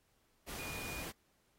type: tone in noise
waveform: sine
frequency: 2444 Hz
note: D#7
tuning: 32 cents flat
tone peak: -45 dBFS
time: 0.58-1.04 s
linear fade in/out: 20 ms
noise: pink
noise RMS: -45 dBFS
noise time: 0.47-1.12 s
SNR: -3 dB
effects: pink hiss -75 dBFS RMS until 1.58 s + AAC 48 kbps